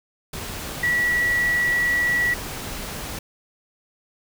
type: tone in noise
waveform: sine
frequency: 1940 Hz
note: B6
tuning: 31 cents flat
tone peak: -18 dBFS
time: 0.83-2.34 s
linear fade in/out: 5 ms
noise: pink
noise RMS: -32 dBFS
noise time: 0.33-3.19 s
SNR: +11 dB
effects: none